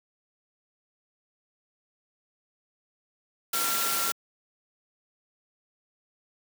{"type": "tone in noise", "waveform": "sine", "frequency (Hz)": 1368, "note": "F6", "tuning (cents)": -36, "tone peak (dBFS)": -32, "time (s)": [3.53, 4.12], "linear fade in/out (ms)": 5, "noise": "white", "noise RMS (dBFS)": -28, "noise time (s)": [3.53, 4.12], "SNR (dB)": -7, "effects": ["high-pass 200 Hz 12 dB/octave"]}